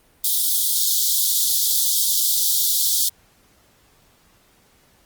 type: high-pass noise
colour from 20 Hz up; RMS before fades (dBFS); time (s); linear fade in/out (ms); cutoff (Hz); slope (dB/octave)
white; -19; 0.24-3.09; 5; 3300; 96
effects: pink hiss -57 dBFS RMS until 5.05 s + Opus 32 kbps